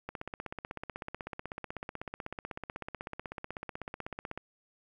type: click train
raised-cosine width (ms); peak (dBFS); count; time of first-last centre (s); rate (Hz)
0.5; -23; 70; 0.09-4.376; 16.1
effects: 10-bit